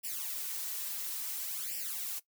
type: noise with flanger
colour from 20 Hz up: blue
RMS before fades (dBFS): -38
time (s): 0.03-2.2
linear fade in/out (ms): 20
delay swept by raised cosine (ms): 0.38 to 5.08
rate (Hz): 0.58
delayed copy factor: +0.95
effects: noise-tail reverb RT60 0.1 s tail -17 dB re dry